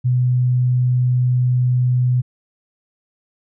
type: tone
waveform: sine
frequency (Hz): 125.1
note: B2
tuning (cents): +23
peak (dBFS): -13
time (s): 0.04-2.22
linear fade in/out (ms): 20
effects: none